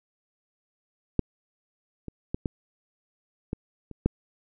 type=clicks; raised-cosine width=3 ms; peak=-8 / -23 / -15 / -14 / -16 / -27 / -8 dBFS; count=7; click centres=1.193 / 2.083 / 2.345 / 2.458 / 3.531 / 3.913 / 4.06 s; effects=none